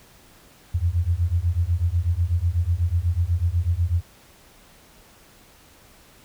sine beating tone pair, 82.41 / 90.51 Hz, E2 / F#2, 0 / -38 cents, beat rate 8.1 Hz, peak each -22 dBFS, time 0.74-4.02 s, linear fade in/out 10 ms, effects pink hiss -52 dBFS RMS until 6.24 s

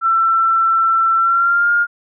sine tone with pitch glide, 1341 to 1414.2 Hz, E6 to F6, +29 to +21 cents, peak -11 dBFS, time 0.01-1.87 s, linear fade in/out 50 ms, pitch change +92 cents, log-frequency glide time 1.16-1.71 s, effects none

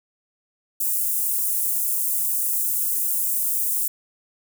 white high-pass noise, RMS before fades -23 dBFS, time 0.8-3.88 s, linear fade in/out 5 ms, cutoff 8700 Hz, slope 24 dB/octave, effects none

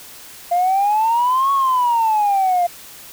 sine exponential two-way sweep, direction up then down, 691 to 1116 to 691 Hz, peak -12 dBFS, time 0.51-2.67 s, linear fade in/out 10 ms, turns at 1.52 s, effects tanh soft clip ceiling -10 dBFS + white hiss -39 dBFS RMS until 3.12 s

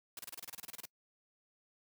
white noise bursts, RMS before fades -45 dBFS, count 14, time 0.17-0.855 s, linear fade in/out 2 ms, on 22 ms, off 29 ms, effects noise-tail reverb RT60 0.1 s tail -23 dB re dry + high-pass 100 Hz 12 dB/octave

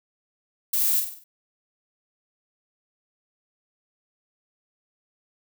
violet noise with echo, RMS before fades -23 dBFS, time 0.73-1 s, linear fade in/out 5 ms, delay 48 ms, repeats 5, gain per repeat -6 dB, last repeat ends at 1.24 s, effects none

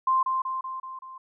sine tone with echo, 1046.5 Hz, C6, in tune, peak -19 dBFS, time 0.07-0.23 s, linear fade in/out 5 ms, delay 190 ms, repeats 5, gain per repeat -4 dB, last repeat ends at 1.18 s, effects none

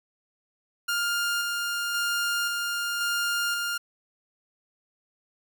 sawtooth tone with tremolo, 1406 Hz, F6, 11 cents sharp, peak -21 dBFS, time 0.88-3.78 s, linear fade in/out 10 ms, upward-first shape square, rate 0.94 Hz, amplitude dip 25%, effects none

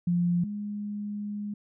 sine tone pair in turn, 174.61 / 206.7 Hz, F3 / G#3, 0 / -8 cents, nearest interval minor third, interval 292 cents, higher second, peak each -22 / -31 dBFS, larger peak first, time 0.07-0.44 / 0.44-1.54 s, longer second, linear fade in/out 5 ms, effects none

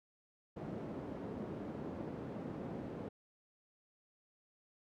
white band-pass noise, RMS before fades -44 dBFS, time 0.56-3.09 s, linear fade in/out 10 ms, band 120 to 360 Hz, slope 12 dB/octave, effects none

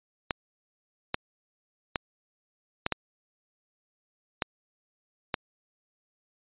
clicks, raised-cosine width 0.3 ms, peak -10 dBFS, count 7, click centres 0.308 / 1.144 / 1.958 / 2.864 / 2.923 / 4.422 / 5.342 s, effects resampled to 8000 Hz

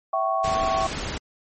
sine chord, C# diminished, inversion first, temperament equal with one note detuned, 659.3 / 765.6 / 1108.7 Hz, E5 / G5 / C#6, 0 / -41 / 0 cents, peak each -25 dBFS, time 0.13-0.87 s, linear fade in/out 5 ms
pink noise, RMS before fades -30 dBFS, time 0.44-1.18 s, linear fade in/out 5 ms
effects MP3 32 kbps

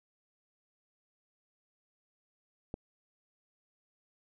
click, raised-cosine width 2 ms, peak -24 dBFS, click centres 2.741 s, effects none

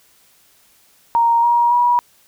sine tone with pitch steps, 932.3 / 949.1 / 966.3 Hz, A#5 / A#5 / B5, 0 / +31 / -38 cents, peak -11 dBFS, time 1.15-1.99 s, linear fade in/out 0 ms, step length 280 ms, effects white hiss -54 dBFS RMS until 2.27 s

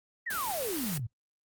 sine exponential sweep, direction down, 1983 to 103.83 Hz, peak -32 dBFS, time 0.26-1.07 s, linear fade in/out 10 ms
white noise, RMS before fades -36 dBFS, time 0.3-0.98 s, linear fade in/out 5 ms
effects noise-tail reverb RT60 0.1 s tail -23 dB re dry + Opus 24 kbps

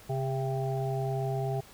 harmonic tone with a mistuned harmonic, 133.8 Hz, C3, 39 cents sharp, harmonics 1 / 3 / 5 / 6, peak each -30 / -35 / -37 / -38 dBFS, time 0.09-1.61 s, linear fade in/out 10 ms, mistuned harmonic 6, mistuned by -31 cents, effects pink hiss -53 dBFS RMS until 1.73 s

